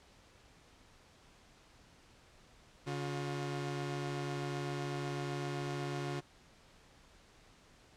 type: tone pair together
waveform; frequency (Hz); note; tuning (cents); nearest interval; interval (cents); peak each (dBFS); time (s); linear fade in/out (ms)
sawtooth; 141.34 / 357.3; C#3 / F4; +34 / +40; octave + major third; 1606; -34 / -37; 2.86-6.21; 20
effects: pink hiss -62 dBFS RMS until 7.96 s + low-pass 7000 Hz 12 dB/octave